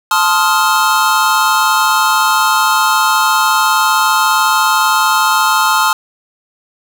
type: chord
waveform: square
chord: F dominant seventh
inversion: first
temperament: just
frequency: 873.1 / 1047.7 / 1257.2 / 1396.9 Hz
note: A5 / C6 / Eb6 / F6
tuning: -14 / +2 / +18 / 0 cents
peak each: -16 dBFS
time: 0.11-5.93 s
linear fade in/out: 2 ms
effects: none